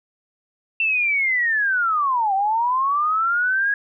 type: linear two-way sweep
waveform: sine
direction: down then up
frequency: 2700 to 760 to 1667 Hz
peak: -17 dBFS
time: 0.8-3.74 s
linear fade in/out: 2 ms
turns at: 2.34 s
effects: none